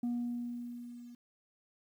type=tone with level ramp; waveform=sine; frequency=240.5 Hz; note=B3; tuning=46 cents flat; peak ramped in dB=-28 to -48 dBFS; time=0.03-1.15 s; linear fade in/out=5 ms; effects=tanh soft clip ceiling -30 dBFS + 11-bit